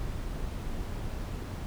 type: noise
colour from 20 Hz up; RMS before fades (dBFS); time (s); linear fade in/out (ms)
brown; -35; 0-1.66; 0
effects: none